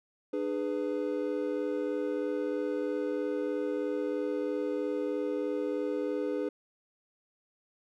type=chord; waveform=triangle; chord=G# diminished; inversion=second; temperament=just; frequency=299 / 415.3 / 498.4 Hz; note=D4 / G#4 / B4; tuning=+31 / 0 / +16 cents; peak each=-32 dBFS; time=0.33-6.49 s; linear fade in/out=5 ms; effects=none